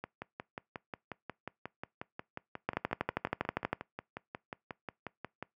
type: two click trains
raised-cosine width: 0.5 ms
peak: -24 / -15 dBFS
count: 31 / 14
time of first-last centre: 0.04-5.426 / 2.69-3.73 s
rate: 5.57 / 12.5 Hz
effects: noise-tail reverb RT60 0.2 s tail -24 dB re dry + high-pass 100 Hz 12 dB/octave

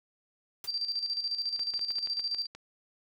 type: noise with exponential decay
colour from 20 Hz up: white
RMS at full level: -37 dBFS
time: 0.64-0.72 s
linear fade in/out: 2 ms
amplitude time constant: 17 ms
type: tone with tremolo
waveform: sine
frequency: 4699 Hz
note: D8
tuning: in tune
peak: -28 dBFS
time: 0.67-2.47 s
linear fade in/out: 20 ms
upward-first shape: square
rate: 14 Hz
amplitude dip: 60%
type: clicks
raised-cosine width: 0.2 ms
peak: -28 dBFS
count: 9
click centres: 1.594 / 1.738 / 1.793 / 1.906 / 1.985 / 2.073 / 2.195 / 2.346 / 2.55 s
effects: none

